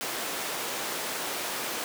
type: high-pass noise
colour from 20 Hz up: pink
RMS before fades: -33 dBFS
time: 0.01-1.84 s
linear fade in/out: 0 ms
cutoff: 380 Hz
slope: 12 dB/octave
effects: none